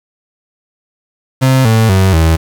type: tone with pitch steps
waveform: 35% pulse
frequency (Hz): 131.4 / 111.78 / 95.09 / 80.89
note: C3 / A2 / F#2 / E2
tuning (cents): +8 / +28 / +48 / -32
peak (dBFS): -5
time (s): 1.41-2.37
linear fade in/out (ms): 20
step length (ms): 240
effects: 7-bit